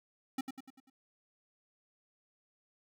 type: tone with echo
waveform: square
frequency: 264.7 Hz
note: C4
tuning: 20 cents sharp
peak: -33 dBFS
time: 0.38-0.41 s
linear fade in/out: 5 ms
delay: 98 ms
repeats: 5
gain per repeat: -6 dB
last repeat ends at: 0.9 s
effects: none